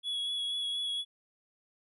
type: tone with vibrato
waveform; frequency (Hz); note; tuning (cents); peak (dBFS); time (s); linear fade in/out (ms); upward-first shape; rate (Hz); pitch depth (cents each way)
triangle; 3364; G#7; +22; -30; 0.03-1.05; 50; sine; 4.2; 16
effects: resampled to 32000 Hz